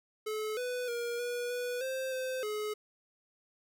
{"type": "tone with pitch steps", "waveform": "square", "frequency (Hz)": [431.1, 496.5, 474.1, 484.5, 491.1, 525, 517, 423.7], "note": ["A4", "B4", "A#4", "B4", "B4", "C5", "C5", "G#4"], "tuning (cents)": [-35, 9, 29, -33, -10, 6, -21, 35], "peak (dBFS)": -34, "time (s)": [0.26, 2.74], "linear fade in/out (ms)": 10, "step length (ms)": 310, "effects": []}